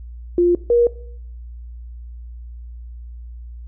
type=tone pair in turn; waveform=sine; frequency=350 / 475.4 Hz; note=F4 / A#4; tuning=+4 / +34 cents; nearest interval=perfect fourth; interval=530 cents; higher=second; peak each=-11 dBFS; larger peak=neither; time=0.38-0.55 / 0.7-0.87 s; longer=neither; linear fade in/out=2 ms; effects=noise-tail reverb RT60 0.6 s tail -19 dB re dry + added 59 Hz sine -32 dBFS peak until 3.67 s